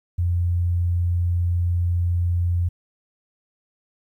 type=tone; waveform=sine; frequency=87.3 Hz; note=F2; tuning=in tune; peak=-18 dBFS; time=0.18-2.69 s; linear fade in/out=10 ms; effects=10-bit